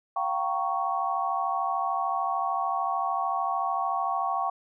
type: chord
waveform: sine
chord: G half-diminished seventh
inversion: third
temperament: equal with one note detuned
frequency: 698.5 / 771.9 / 932.3 / 1108.7 Hz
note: F5 / G5 / Bb5 / Db6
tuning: 0 / -27 / 0 / 0 cents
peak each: -32 / -29 / -35 / -29 dBFS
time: 0.16-4.5 s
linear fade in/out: 5 ms
effects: none